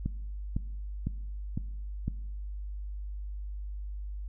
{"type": "click train", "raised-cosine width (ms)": 5, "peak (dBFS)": -18, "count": 5, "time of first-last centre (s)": [0.06, 2.08], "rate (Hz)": 1.98, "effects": ["noise-tail reverb RT60 1.0 s tail -19 dB re dry", "added 50 Hz sine -35 dBFS peak until 4.28 s"]}